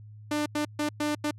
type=tone bursts at uneven times; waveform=sawtooth; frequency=298.1 Hz; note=D4; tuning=26 cents sharp; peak=-22 dBFS; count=5; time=0.31-0.46 / 0.55-0.65 / 0.79-0.89 / 1-1.15 / 1.24-1.31 s; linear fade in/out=5 ms; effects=added 106 Hz sine -44 dBFS peak until 1.38 s + low-pass 11000 Hz 12 dB/octave